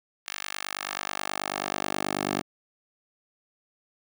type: tone with high-pass filter sweep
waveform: 10% pulse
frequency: 49.3 Hz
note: G1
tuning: 11 cents sharp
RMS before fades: -32 dBFS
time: 0.26-2.42 s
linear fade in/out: 20 ms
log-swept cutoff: 2000 to 300 Hz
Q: 0.88
effects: none